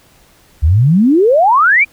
sine exponential sweep, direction up, 69.3 to 2449 Hz, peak -6 dBFS, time 0.62-1.85 s, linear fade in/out 20 ms, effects pink hiss -48 dBFS RMS until 1.92 s

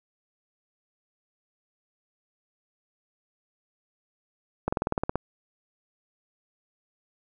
slowing click train, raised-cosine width 1 ms, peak -11 dBFS, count 10, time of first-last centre 4.68-5.156 s, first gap 45 ms, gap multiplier 1.04, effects none

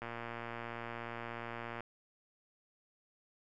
click train, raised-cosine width 0.5 ms, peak -27 dBFS, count 210, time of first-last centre 0.02-1.806 s, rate 117 Hz, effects none

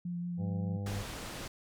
sine tone with vibrato, 174.61 Hz, F3, in tune, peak -34 dBFS, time 0.05-0.77 s, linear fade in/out 5 ms, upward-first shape sine, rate 5.6 Hz, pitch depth 14 cents each way
harmonic tone, 100.3 Hz, G2, 40 cents sharp, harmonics 1 / 2 / 3 / 4 / 5 / 6 / 7 / 8, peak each -35 / -41 / -53 / -55 / -47 / -61 / -59 / -55 dBFS, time 0.37-1.04 s, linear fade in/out 50 ms
pink low-pass noise, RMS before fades -42 dBFS, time 0.86-1.48 s, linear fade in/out 5 ms, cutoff 9400 Hz, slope 12 dB/octave
effects none

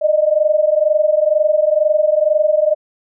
sine tone pair together, 600.2 / 622.3 Hz, D5 / D#5, +38 / 0 cents, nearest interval minor second, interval 62 cents, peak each -14 dBFS, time 0.01-2.75 s, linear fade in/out 20 ms, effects none

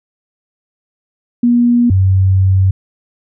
sine tone pair in turn, 240 / 95.07 Hz, B3 / F#2, -49 / +47 cents, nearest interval octave + major third, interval 1604 cents, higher first, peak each -7 dBFS, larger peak neither, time 1.43-1.9 / 1.9-2.71 s, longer second, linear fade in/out 5 ms, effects none

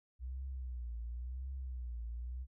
sine tone with vibrato, 61.74 Hz, B1, in tune, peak -39 dBFS, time 0.19-2.47 s, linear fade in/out 50 ms, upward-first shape triangle, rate 0.94 Hz, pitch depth 140 cents each way, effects none

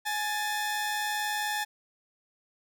sawtooth tone pair together, 839 / 1777.8 Hz, G#5 / A6, +17 / +17 cents, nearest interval octave + minor second, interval 1300 cents, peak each -27 / -29 dBFS, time 0.05-1.65 s, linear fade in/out 20 ms, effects none

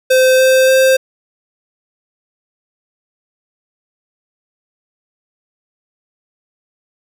square tone with pitch steps, 517 / 521.2 / 525.4 Hz, C5 / C5 / C5, -21 / -7 / +7 cents, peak -8 dBFS, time 0.1-0.97 s, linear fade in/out 10 ms, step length 290 ms, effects none

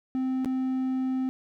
triangle tone with dropouts, 260 Hz, C4, 11 cents flat, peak -23 dBFS, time 0.15-1.29 s, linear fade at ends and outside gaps 0 ms, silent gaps 0.447-0.458 s, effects none

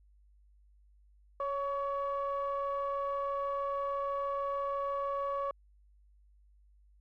triangle ring-modulated tone, 284.7 Hz, C#4, 46 cents sharp, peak -26 dBFS, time 1.4-5.51 s, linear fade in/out 2 ms, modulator 841 Hz, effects tanh soft clip ceiling -23 dBFS + added 50 Hz sine -60 dBFS peak until 7 s

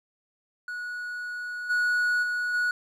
triangle tone with level steps, 1462 Hz, F#6, 21 cents flat, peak -30 / -20 / -24 / -21 dBFS, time 0.68-2.71 s, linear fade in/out 2 ms, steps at 1.69 / 2.22 / 2.53 s, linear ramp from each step 20 ms, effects none

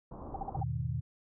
pink low-pass noise, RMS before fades -44 dBFS, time 0.11-0.61 s, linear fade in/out 5 ms, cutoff 1100 Hz, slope 48 dB/octave
sine tone bursts, 784 Hz, G5, in tune, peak -33 dBFS, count 5, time 0.34-0.634 s, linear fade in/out 5 ms, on 22 ms, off 46 ms
sine chord, E major seventh, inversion none, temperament equal with one note detuned, 80.71 / 103.83 / 123.47 / 155.56 Hz, E2 / G#2 / B2 / D#3, -36 / 0 / 0 / 0 cents, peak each -39 / -40 / -34 / -38 dBFS, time 0.55-1.01 s, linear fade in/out 10 ms
effects none

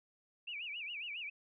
sine tone with vibrato, 2579 Hz, E7, 39 cents flat, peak -40 dBFS, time 0.47-1.3 s, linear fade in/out 10 ms, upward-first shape sine, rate 7.3 Hz, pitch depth 220 cents each way, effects none

